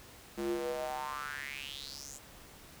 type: tone with high-pass filter sweep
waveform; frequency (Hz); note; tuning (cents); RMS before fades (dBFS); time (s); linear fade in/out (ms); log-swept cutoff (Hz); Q
square; 69.3; C#2; 0; -39; 0.37-2.19; 20; 270 to 7600; 5.8
effects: pink hiss -54 dBFS RMS until 2.8 s